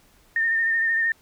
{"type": "tone with vibrato", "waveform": "sine", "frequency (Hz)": 1820, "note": "A#6", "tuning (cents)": -42, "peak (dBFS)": -19, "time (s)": [0.36, 1.12], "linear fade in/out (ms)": 2, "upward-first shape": "sine", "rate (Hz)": 13, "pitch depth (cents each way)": 32, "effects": ["pink hiss -58 dBFS RMS until 1.21 s"]}